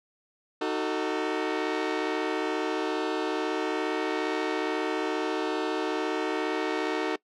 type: chord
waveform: sawtooth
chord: D# diminished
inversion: none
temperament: just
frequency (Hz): 311.1 / 373.4 / 448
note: D#4 / F#4 / A4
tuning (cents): 0 / +16 / +31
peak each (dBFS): -27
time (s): 0.61-7.16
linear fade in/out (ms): 5
effects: noise-tail reverb RT60 0.1 s tail -22 dB re dry + low-pass 4000 Hz 12 dB/octave